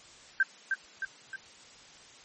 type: tone with echo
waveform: sine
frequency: 1568 Hz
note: G6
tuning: in tune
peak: -20 dBFS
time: 0.4-0.43 s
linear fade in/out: 2 ms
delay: 310 ms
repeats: 3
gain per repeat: -5 dB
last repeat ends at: 1.36 s
effects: white hiss -53 dBFS RMS until 2.24 s + MP3 32 kbps